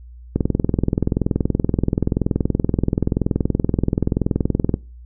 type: click train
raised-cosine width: 3 ms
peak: -4 dBFS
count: 93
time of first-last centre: 0.36-4.741 s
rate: 21 Hz
effects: noise-tail reverb RT60 0.3 s tail -22 dB re dry + added 60 Hz sine -37 dBFS peak until 5.05 s